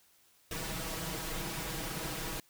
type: noise with comb filter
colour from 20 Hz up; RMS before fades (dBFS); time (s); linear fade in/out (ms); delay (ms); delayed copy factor
pink; -38; 0.51-2.4; 2; 6.2; +1
effects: white hiss -66 dBFS RMS until 2.49 s